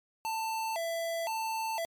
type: tone with vibrato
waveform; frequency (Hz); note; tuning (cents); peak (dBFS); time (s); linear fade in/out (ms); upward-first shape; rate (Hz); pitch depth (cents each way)
square; 770; G5; -31; -32; 0.25-1.85; 0; square; 0.98; 250
effects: MP3 96 kbps